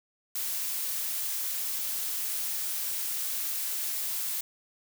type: noise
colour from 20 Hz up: blue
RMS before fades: -32 dBFS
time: 0.35-4.41 s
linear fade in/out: 5 ms
effects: none